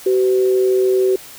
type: tone pair together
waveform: sine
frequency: 379.8 / 507 Hz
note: F#4 / B4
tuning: +45 / +45 cents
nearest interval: perfect fourth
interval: 500 cents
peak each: -12 / -23 dBFS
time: 0.06-1.16 s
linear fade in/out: 5 ms
effects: white hiss -38 dBFS RMS until 1.38 s